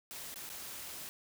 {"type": "noise with dropouts", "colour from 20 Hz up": "white", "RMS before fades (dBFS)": -45, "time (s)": [0.11, 1.09], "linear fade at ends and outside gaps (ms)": 0, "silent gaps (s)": [[0.342, 0.359], [0.492, 0.5]], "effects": []}